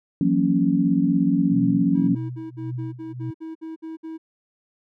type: chord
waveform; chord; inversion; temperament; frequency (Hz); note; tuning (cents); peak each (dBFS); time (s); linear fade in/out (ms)
sine; F# dominant seventh; third; equal with one note detuned; 168.18 / 185 / 233.1 / 277.2; E3 / F#3 / A#3 / C#4; +35 / 0 / 0 / 0; -24 / -22 / -24 / -20; 0.21-2.15; 2
type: tone with tremolo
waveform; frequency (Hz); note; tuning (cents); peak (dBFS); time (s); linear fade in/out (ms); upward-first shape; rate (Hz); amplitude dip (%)
sine; 124.5; B2; +14; -26; 1.51-3.31; 10; sine; 1.8; 85
type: tone bursts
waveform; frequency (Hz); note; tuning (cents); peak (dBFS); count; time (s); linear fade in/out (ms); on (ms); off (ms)
triangle; 321.8; E4; -42; -29; 11; 1.94-4.18; 20; 150; 59
effects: none